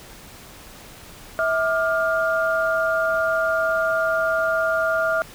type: tone cluster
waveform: sine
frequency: 649 / 1190 / 1409 Hz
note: E5 / D6 / F6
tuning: -27 / +22 / +15 cents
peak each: -21 / -28 / -22 dBFS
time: 1.39-5.22 s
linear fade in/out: 0 ms
effects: pink hiss -43 dBFS RMS until 5.34 s